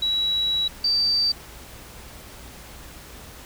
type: tone pair in turn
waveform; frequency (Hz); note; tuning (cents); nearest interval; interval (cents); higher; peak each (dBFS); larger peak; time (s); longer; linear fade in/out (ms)
sine; 3900 / 4650; B7 / D8; -23 / -18; minor third; 305; second; -20 / -18; second; 0.02-0.68 / 0.84-1.32; first; 5
effects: added 60 Hz sine -47 dBFS peak until 3.45 s + pink hiss -43 dBFS RMS until 3.45 s

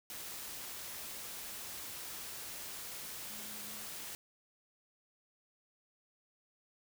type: tone in noise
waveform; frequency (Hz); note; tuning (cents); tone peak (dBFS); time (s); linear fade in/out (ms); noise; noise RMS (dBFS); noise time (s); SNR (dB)
sine; 212.2; G#3; +38; -56; 3.3-3.86; 0; white; -45; 0.1-4.15; -14
effects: none

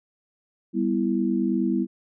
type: chord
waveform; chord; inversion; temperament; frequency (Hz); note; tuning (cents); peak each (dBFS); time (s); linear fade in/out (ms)
sine; E minor; first; just; 197.78 / 247.2 / 329.6; G3 / B3 / E4; +16 / +2 / 0; -25; 0.73-1.87; 50
effects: none

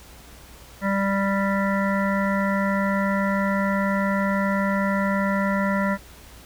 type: harmonic tone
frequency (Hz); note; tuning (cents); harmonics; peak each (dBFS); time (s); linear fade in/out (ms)
196.8; G3; +7; 1 / 3 / 5 / 7 / 9 / 10; -22 / -27 / -29 / -30 / -32 / -32; 0.81-5.98; 50
effects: added 60 Hz sine -47 dBFS peak until 6.45 s + pink hiss -47 dBFS RMS until 6.45 s

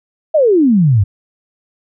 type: exponential sweep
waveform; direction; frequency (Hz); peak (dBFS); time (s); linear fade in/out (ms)
sine; down; 659.3 to 92.2; -7; 0.34-1.04; 10
effects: none

